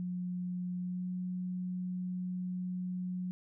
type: tone with pitch glide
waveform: sine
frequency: 179.7 to 181.79 Hz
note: F3 to F#3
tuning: +50 to -30 cents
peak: -34 dBFS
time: 0-3.31 s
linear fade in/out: 0 ms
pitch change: +20 cents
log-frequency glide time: 0.8-1.08 s
effects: none